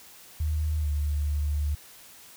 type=tone with pitch glide; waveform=sine; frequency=77 to 73.57 Hz; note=D#2 to D2; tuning=-17 to +4 cents; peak=-24 dBFS; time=0.4-1.75 s; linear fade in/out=5 ms; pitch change=-79 cents; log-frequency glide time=0.81-0.87 s; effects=white hiss -50 dBFS RMS until 2.36 s